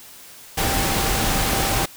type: tone in noise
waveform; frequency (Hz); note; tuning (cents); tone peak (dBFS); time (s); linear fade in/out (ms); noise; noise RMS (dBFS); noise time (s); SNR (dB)
sine; 784; G5; 0; -28; 0.57-1.86; 10; pink; -21; 0.57-1.86; -10
effects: white hiss -43 dBFS RMS until 1.96 s